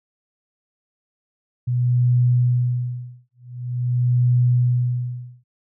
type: tone with tremolo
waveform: sine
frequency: 123.2 Hz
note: B2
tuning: 4 cents flat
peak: -13 dBFS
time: 1.67-5.44 s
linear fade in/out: 10 ms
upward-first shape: sine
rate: 0.46 Hz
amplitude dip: 100%
effects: none